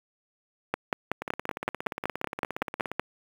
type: two click trains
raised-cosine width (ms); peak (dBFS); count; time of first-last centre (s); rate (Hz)
0.5; -10 / -17; 13 / 30; 0.74-2.996 / 1.22-2.916; 5.32 / 17.1
effects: high-pass 150 Hz 12 dB/octave + 7-bit